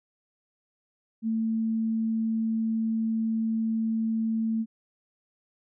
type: tone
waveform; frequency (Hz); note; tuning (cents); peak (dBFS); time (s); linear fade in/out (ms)
sine; 223.5; A3; +27; -24; 1.22-4.66; 50
effects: none